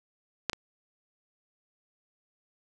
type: clicks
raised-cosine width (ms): 0.2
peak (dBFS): -9 / -17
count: 2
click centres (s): 0.497 / 0.532
effects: none